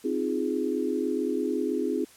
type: chord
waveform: sine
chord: F minor seventh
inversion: second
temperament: equal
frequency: 261.6 / 311.1 / 349.2 / 415.3 Hz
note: C4 / Eb4 / F4 / Ab4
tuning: 0 / 0 / 0 / 0 cents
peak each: -30 / -31 / -31 / -30 dBFS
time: 0.04-2.05 s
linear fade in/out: 10 ms
effects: white hiss -54 dBFS RMS until 2.16 s + low-pass 12000 Hz 12 dB/octave